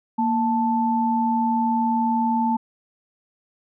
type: tone pair together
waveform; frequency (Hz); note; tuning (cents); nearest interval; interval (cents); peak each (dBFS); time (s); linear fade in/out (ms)
sine; 233.1 / 880.1; A#3 / A5; 0 / 0; octave + major seventh; 2300; -21; 0.18-2.57; 10
effects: none